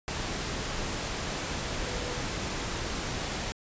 sine tone in noise, 493.2 Hz, B4, 2 cents flat, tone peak -40 dBFS, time 1.87-2.21 s, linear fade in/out 0 ms, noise pink, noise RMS -33 dBFS, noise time 0.08-3.52 s, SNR -10 dB, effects resampled to 16000 Hz

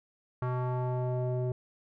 square tone with low-pass filter sweep, 125.6 Hz, B2, 30 cents sharp, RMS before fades -31 dBFS, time 0.42-1.52 s, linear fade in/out 2 ms, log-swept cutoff 1200 to 510 Hz, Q 2.5, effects none

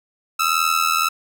sawtooth ring-modulated tone, 1312 Hz, E6, 9 cents flat, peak -10 dBFS, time 0.39-1.09 s, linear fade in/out 10 ms, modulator 40.8 Hz, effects none

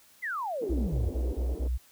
sine exponential sweep, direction down, 2114 to 73.42 Hz, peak -30 dBFS, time 0.22-1.12 s, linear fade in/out 20 ms
pink band-pass noise, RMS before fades -40 dBFS, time 0.61-1.68 s, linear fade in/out 10 ms, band 260 to 500 Hz, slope 24 dB/octave
sine tone bursts, 61.74 Hz, B1, in tune, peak -26 dBFS, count 5, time 0.69-1.78 s, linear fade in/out 20 ms, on 190 ms, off 35 ms
effects white hiss -59 dBFS RMS until 1.91 s

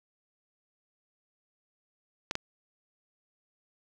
clicks, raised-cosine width 0.2 ms, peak -13 dBFS, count 2, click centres 2.311 / 2.354 s, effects none

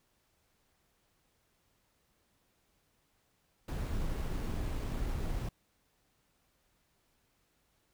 brown noise with sample-and-hold, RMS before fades -35 dBFS, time 3.68-5.49 s, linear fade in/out 5 ms, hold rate 11025 Hz, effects pink hiss -74 dBFS RMS until 7.93 s

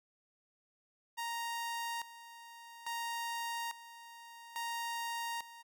sawtooth tone with tremolo, 932.3 Hz, A#5, in tune, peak -33 dBFS, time 1.17-5.63 s, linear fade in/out 20 ms, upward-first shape square, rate 0.59 Hz, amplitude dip 80%, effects none

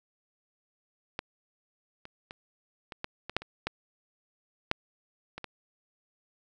clicks, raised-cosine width 0.3 ms, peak -16 / -28 / -25 / -24 / -17 / -21 / -10 / -28 / -14 / -9 / -23 / -21 dBFS, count 12, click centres 1.191 / 2.054 / 2.309 / 2.922 / 3.044 / 3.296 / 3.366 / 3.42 / 3.67 / 4.714 / 5.38 / 5.443 s, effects none

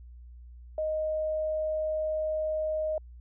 sine tone, 622.3 Hz, D#5, in tune, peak -27 dBFS, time 0.78-2.98 s, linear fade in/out 2 ms, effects added 60 Hz sine -45 dBFS peak until 3.2 s

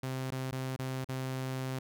sawtooth tone with dropouts, 130.81 Hz, C3, in tune, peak -30 dBFS, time 0.03-1.79 s, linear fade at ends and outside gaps 5 ms, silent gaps 0.306-0.32 / 0.511-0.523 / 0.763-0.79 / 1.045-1.088 s, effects none

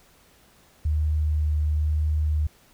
sine tone with vibrato, 76.2 Hz, D#2, 36 cents flat, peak -20 dBFS, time 0.85-2.47 s, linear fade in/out 5 ms, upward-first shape triangle, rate 1 Hz, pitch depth 12 cents each way, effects pink hiss -57 dBFS RMS until 2.73 s

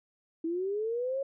sine linear sweep, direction up, 319.7 to 554.4 Hz, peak -29 dBFS, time 0.44-1.23 s, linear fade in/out 5 ms, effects none

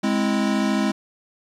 square chord, Ab augmented, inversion none, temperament equal, 207.7 / 261.6 / 329.6 Hz, Ab3 / C4 / E4, 0 / 0 / 0 cents, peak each -22 / -25 / -27 dBFS, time 0.03-0.92 s, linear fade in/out 10 ms, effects low-pass 7000 Hz 12 dB/octave + 9-bit

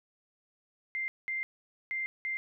sine tone bursts at uneven times, 2093 Hz, C7, in tune, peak -31 dBFS, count 4, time 0.95-1.08 / 1.28-1.43 / 1.91-2.06 / 2.25-2.37 s, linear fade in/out 0 ms, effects none

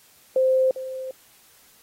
sine tone with echo, 521 Hz, C5, 7 cents flat, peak -16 dBFS, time 0.36-0.71 s, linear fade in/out 2 ms, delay 400 ms, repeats 1, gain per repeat -13 dB, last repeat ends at 1.11 s, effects white hiss -55 dBFS RMS until 1.82 s + AAC 48 kbps

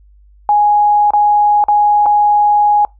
sine tone with dropouts, 830.6 Hz, G#5, in tune, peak -7 dBFS, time 0.49-2.85 s, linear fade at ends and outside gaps 1 ms, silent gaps 1.106-1.135 / 1.64-1.684 / 2.059-2.063 s, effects noise-tail reverb RT60 0.2 s tail -24 dB re dry + added 50 Hz sine -42 dBFS peak until 2.99 s

